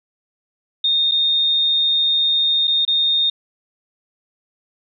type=tone with dropouts; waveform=sine; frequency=3673 Hz; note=A#7; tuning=26 cents flat; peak=-14 dBFS; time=0.84-3.3 s; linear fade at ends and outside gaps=5 ms; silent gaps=1.113-1.118 / 2.673-2.677 / 2.851-2.877 s; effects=none